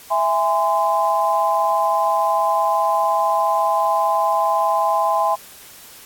sine chord, E augmented, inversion none, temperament just, 659.3 / 824.1 / 1030.1 Hz, E5 / G#5 / B#5, 0 / -14 / -27 cents, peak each -21 / -19 / -19 dBFS, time 0.1-5.36 s, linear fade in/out 20 ms, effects white hiss -42 dBFS RMS until 6.05 s + AAC 64 kbps

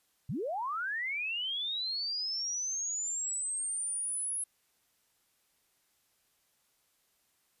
sine linear sweep, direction up, 98 to 10650 Hz, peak -32 dBFS, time 0.29-4.44 s, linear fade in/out 5 ms, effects white hiss -73 dBFS RMS until 7.6 s + resampled to 32000 Hz

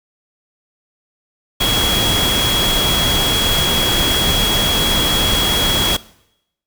sine tone in noise, 3322 Hz, G#7, in tune, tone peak -16 dBFS, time 1.6-5.97 s, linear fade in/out 10 ms, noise pink, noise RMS -18 dBFS, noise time 1.6-5.97 s, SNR -1 dB, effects noise-tail reverb RT60 0.8 s tail -20 dB re dry

